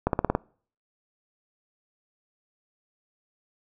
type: accelerating click train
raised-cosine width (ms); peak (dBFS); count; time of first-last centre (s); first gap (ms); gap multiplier
1; -8; 6; 0.07-0.351; 62; 0.95
effects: noise-tail reverb RT60 0.5 s tail -25 dB re dry